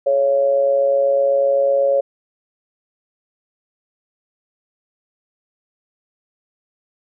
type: tone with amplitude modulation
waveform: sine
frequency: 554.4 Hz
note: C#5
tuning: in tune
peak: -10 dBFS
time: 0.06-2.01 s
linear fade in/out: 10 ms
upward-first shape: sine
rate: 128 Hz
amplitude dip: 60%
effects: none